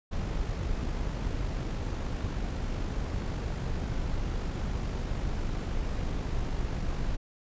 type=noise with amplitude modulation; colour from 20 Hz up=brown; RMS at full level=-30 dBFS; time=0.11-7.17 s; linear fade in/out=20 ms; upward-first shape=sine; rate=50.2 Hz; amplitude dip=30%; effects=resampled to 16000 Hz